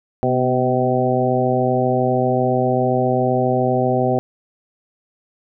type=harmonic tone with a mistuned harmonic; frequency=127.5 Hz; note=C3; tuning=44 cents flat; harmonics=1 / 2 / 3 / 4 / 5 / 6; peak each=-22 / -22 / -22 / -22 / -22 / -22 dBFS; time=0.23-4.19 s; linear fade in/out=0 ms; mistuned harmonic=2; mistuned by=-38 cents; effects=none